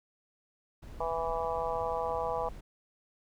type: noise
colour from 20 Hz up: brown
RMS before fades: -45 dBFS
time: 0.82-2.61 s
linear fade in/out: 10 ms
type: harmonic tone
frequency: 164.81 Hz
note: E3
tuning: in tune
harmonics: 3 / 4 / 5 / 6 / 7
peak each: -35 / -36 / -36 / -37 / -40 dBFS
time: 1-2.49 s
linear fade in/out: 5 ms
effects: none